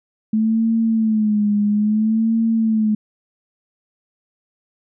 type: tone with vibrato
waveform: sine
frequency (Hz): 216.3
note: A3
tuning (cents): -29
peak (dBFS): -14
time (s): 0.33-2.95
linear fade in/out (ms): 5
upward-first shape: sine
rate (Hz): 0.6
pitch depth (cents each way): 80
effects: none